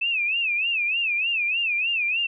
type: tone with vibrato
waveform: sine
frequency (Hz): 2581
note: E7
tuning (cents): -37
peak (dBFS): -21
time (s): 0.01-2.27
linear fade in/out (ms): 10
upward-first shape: sine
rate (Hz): 3.3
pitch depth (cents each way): 150
effects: none